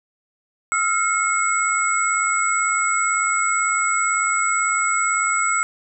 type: tone cluster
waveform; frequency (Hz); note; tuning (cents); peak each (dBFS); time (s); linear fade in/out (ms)
sine; 1300 / 1398 / 2169 / 7830; E6 / F6 / C#7 / B8; -24 / +1 / -38 / -16; -23; 0.72-5.63; 0
effects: none